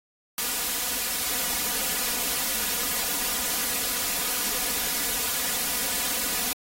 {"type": "noise with comb filter", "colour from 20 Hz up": "white", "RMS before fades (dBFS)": -27, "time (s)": [0.38, 6.53], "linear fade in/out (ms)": 2, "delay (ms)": 4.1, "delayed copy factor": 0.95, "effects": ["AAC 48 kbps"]}